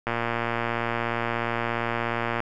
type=click train; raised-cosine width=0.5 ms; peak=-11 dBFS; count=274; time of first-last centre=0.07-2.403 s; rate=117 Hz; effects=none